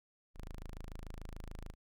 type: tone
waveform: sawtooth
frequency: 26.83 Hz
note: A0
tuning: 43 cents flat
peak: -40 dBFS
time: 0.34-1.75 s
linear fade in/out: 50 ms
effects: none